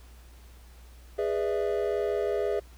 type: chord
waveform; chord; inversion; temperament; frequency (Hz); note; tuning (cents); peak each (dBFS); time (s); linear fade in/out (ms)
triangle; E dominant seventh; first; just; 412 / 494.4 / 593.3 / 659.3; G#4 / B4 / D5 / E5; -14 / +2 / +18 / 0; -26 / -31 / -32 / -31; 1.18-2.6; 10
effects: added 60 Hz sine -48 dBFS peak until 2.77 s + pink hiss -58 dBFS RMS until 2.77 s